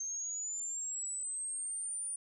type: linear sweep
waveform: sine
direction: up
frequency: 6320 to 9397 Hz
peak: -36 dBFS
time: 0-2.16 s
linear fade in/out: 5 ms
effects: none